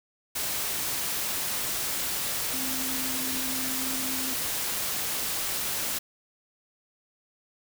sine tone in noise, 260.9 Hz, C4, 5 cents flat, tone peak -36 dBFS, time 2.53-4.34 s, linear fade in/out 10 ms, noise white, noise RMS -30 dBFS, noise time 0.35-5.99 s, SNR -9 dB, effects none

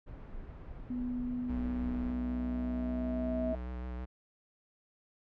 brown noise, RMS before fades -45 dBFS, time 0.06-2.14 s, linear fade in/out 20 ms
sine tone, 246.9 Hz, B3, in tune, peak -33 dBFS, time 0.9-3.53 s, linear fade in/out 5 ms
sine tone with exponential growth, 643 Hz, E5, 43 cents flat, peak -32 dBFS, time 1.29-3.55 s, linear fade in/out 2 ms, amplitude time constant 490 ms
square tone with vibrato, 62 Hz, B1, 7 cents sharp, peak -38 dBFS, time 1.48-4.06 s, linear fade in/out 20 ms, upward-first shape square, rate 6.4 Hz, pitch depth 20 cents each way
effects low-pass 2000 Hz 12 dB/octave

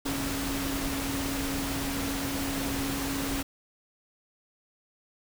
sine tone in noise, 275.3 Hz, C#4, 12 cents flat, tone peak -32 dBFS, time 0.05-3.43 s, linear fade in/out 10 ms, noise pink, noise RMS -33 dBFS, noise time 0.05-3.43 s, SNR -2 dB, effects none

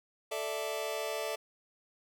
sawtooth chord, A suspended fourth, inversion none, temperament just, 440 / 586.7 / 660 Hz, A4 / D5 / E5, 0 / -2 / +2 cents, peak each -34 dBFS, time 0.31-1.36 s, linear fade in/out 10 ms, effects none

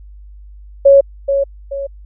sine tone with echo, 554.4 Hz, C#5, in tune, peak -3 dBFS, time 0.85-1.01 s, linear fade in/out 10 ms, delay 430 ms, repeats 2, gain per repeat -8 dB, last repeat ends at 1.87 s, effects added 50 Hz sine -34 dBFS peak until 2.05 s

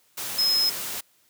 sine tone in noise, 5140 Hz, E8, 45 cents flat, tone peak -19 dBFS, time 0.38-0.7 s, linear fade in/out 10 ms, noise white, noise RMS -32 dBFS, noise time 0.17-1.01 s, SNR +10 dB, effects white hiss -63 dBFS RMS until 1.29 s + high-pass 80 Hz 12 dB/octave

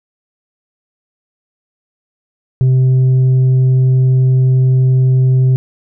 sine tone with tanh clipping, 129.4 Hz, C3, 19 cents flat, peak -8 dBFS, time 2.61-5.56 s, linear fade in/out 0 ms, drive 3 dB, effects none

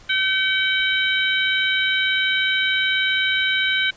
harmonic tone with a mistuned harmonic, 767 Hz, G5, 38 cents flat, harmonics 2 / 3 / 4 / 5, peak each -21 / -23 / -24 / -25 dBFS, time 0.09-3.91 s, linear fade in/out 10 ms, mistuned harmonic 3, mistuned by -21 cents, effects pink hiss -48 dBFS RMS until 3.96 s + resampled to 16000 Hz

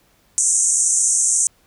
white band-pass noise, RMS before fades -17 dBFS, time 0.38-1.47 s, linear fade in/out 0 ms, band 6100 to 9200 Hz, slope 96 dB/octave, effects pink hiss -58 dBFS RMS until 1.66 s

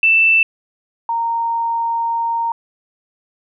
sine tone pair in turn, 2658 / 925.2 Hz, E7 / A#5, +14 / -13 cents, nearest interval octave + tritone, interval 1827 cents, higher first, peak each -9 / -16 dBFS, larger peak first, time 0.03-0.43 / 1.09-2.52 s, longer second, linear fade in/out 2 ms, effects none

